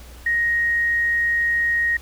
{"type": "tone", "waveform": "sine", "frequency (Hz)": 1874, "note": "A#6", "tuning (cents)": 9, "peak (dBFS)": -17, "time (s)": [0.26, 1.97], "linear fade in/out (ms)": 5, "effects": ["added 60 Hz sine -39 dBFS peak until 2.01 s", "pink hiss -46 dBFS RMS until 2.01 s"]}